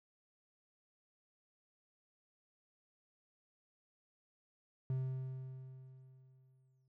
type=tone with exponential decay; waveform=triangle; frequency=130.6 Hz; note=C3; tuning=3 cents flat; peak=-31 dBFS; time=4.9-6.88 s; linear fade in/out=2 ms; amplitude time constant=430 ms; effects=none